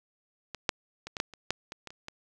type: clicks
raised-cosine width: 0.2 ms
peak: -20 / -7 / -22 / -18 / -10 / -29 / -10 / -22 / -24 / -29 / -22 dBFS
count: 11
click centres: 0.547 / 0.692 / 1.07 / 1.168 / 1.201 / 1.337 / 1.506 / 1.721 / 1.873 / 1.905 / 2.084 s
effects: none